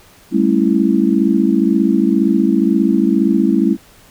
sine chord, A dominant seventh, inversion third, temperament just, 198 / 220 / 275 / 330 Hz, G3 / A3 / C#4 / E4, +18 / 0 / -14 / +2 cents, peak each -16 dBFS, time 0.31-3.77 s, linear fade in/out 50 ms, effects pink hiss -46 dBFS RMS until 4.1 s

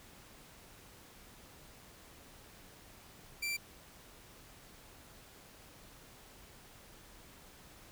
sawtooth tone, 2349 Hz, D7, in tune, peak -31 dBFS, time 3.42-3.57 s, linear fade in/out 10 ms, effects pink hiss -57 dBFS RMS until 7.91 s

